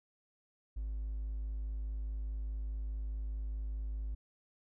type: tone with hard clipping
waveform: triangle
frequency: 52.4 Hz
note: G#1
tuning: 16 cents sharp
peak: -36 dBFS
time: 0.76-4.15 s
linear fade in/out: 10 ms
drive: 4 dB
effects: none